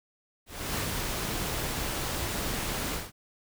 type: noise with ADSR envelope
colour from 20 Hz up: pink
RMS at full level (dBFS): -30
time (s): 0.46-3.12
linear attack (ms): 310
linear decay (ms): 72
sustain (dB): -2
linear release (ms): 190
effects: none